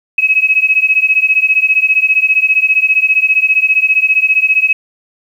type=beating tone pair; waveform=sine; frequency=2550 / 2565 Hz; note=D#7 / E7; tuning=+42 / -48 cents; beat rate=15 Hz; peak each=-11 dBFS; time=0.18-4.73 s; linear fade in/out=5 ms; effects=7-bit